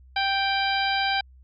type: harmonic tone with a mistuned harmonic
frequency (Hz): 784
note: G5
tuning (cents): 0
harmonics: 1 / 2 / 3 / 4 / 5 / 6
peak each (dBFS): -25 / -28 / -30 / -31 / -32 / -33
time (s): 0.16-1.21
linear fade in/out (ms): 5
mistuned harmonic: 6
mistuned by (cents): +42
effects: added 64 Hz sine -48 dBFS peak until 1.43 s